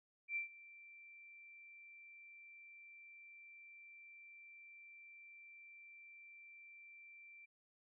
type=tone with ADSR envelope; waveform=sine; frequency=2349 Hz; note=D7; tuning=in tune; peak=-36 dBFS; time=0.28-7.46 s; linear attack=80 ms; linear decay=120 ms; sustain=-20 dB; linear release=14 ms; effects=none